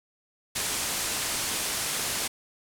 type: low-pass noise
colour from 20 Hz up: white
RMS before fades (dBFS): -30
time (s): 0.55-2.28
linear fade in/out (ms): 10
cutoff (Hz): 11000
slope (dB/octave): 24
effects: none